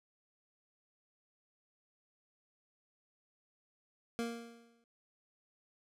25% pulse tone with exponential decay, 233.1 Hz, A#3, in tune, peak -29 dBFS, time 4.19-4.84 s, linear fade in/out 0 ms, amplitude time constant 140 ms, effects low-pass 11000 Hz 12 dB/octave

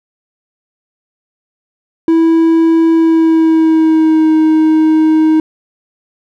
triangle tone with pitch glide, 327.6 to 314.4 Hz, E4 to D#4, -11 to +18 cents, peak -4 dBFS, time 2.08-5.4 s, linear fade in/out 2 ms, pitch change -71 cents, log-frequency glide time 2.93-4.33 s, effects none

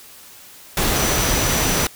sine tone in noise, 5930 Hz, F#8, 3 cents sharp, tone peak -26 dBFS, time 0.96-1.86 s, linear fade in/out 2 ms, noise pink, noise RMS -19 dBFS, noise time 0.77-1.87 s, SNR -10 dB, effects white hiss -43 dBFS RMS until 1.95 s

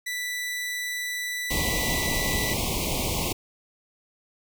sawtooth tone, 1975.5 Hz, B6, in tune, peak -25 dBFS, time 0.06-2.54 s, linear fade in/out 10 ms
pink band-stop noise, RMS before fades -27 dBFS, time 1.5-3.33 s, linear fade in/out 10 ms, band 1100 to 2100 Hz, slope 96 dB/octave
effects none

